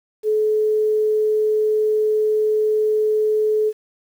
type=tone; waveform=sine; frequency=429.5 Hz; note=A4; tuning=42 cents flat; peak=-15 dBFS; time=0.23-3.73 s; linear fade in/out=50 ms; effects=8-bit